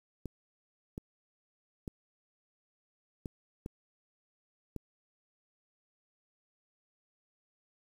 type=clicks; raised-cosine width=3 ms; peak=-26 dBFS; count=6; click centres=0.257 / 0.979 / 1.878 / 3.258 / 3.661 / 4.763 s; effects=9-bit